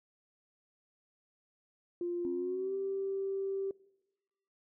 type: tone with pitch glide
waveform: sine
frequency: 349.2 to 389.7 Hz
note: F4 to G4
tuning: 0 to -10 cents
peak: -32 dBFS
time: 2.01-3.71 s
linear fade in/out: 2 ms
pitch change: +190 cents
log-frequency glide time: 2.32-2.74 s
type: tone with exponential decay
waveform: sine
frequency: 267.7 Hz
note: C4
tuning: 40 cents sharp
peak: -35 dBFS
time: 2.25-3.4 s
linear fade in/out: 0 ms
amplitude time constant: 250 ms
effects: noise-tail reverb RT60 1.0 s tail -22 dB re dry + tanh soft clip ceiling -24 dBFS